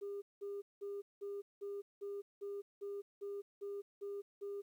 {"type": "tone bursts", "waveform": "sine", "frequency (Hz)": 402.5, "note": "G4", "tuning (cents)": 46, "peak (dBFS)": -39, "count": 12, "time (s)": [0.01, 4.62], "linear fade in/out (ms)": 20, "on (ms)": 210, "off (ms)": 190, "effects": ["tanh soft clip ceiling -38 dBFS", "12-bit"]}